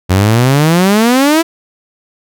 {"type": "exponential sweep", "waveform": "sawtooth", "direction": "up", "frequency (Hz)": [89, 337.8], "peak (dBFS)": -3, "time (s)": [0.09, 1.43], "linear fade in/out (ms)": 20, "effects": []}